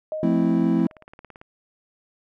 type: tone with exponential decay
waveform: sine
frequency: 622.3 Hz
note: D#5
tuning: in tune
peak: -24 dBFS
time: 0.12-1.04 s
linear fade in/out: 1 ms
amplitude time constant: 200 ms
type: chord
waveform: triangle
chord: F major seventh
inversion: none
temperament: equal with one note detuned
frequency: 174.61 / 220.6 / 261.6 / 329.6 Hz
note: F3 / A3 / C4 / E4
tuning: 0 / +5 / 0 / 0 cents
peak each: -21 dBFS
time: 0.23-0.87 s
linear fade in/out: 2 ms
type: click train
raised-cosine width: 0.5 ms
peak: -28 dBFS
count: 12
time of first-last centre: 0.8-1.415 s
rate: 17.9 Hz
effects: none